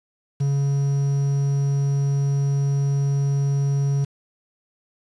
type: tone with quantisation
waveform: triangle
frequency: 139.9 Hz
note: C#3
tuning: 16 cents sharp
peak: -16 dBFS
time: 0.4-4.05 s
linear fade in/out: 10 ms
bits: 7
effects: resampled to 22050 Hz